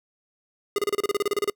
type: tone bursts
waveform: square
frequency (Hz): 409.5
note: G#4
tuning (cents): -24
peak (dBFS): -21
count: 14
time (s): 0.76-1.499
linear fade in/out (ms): 2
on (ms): 24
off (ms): 31
effects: noise-tail reverb RT60 0.1 s tail -25 dB re dry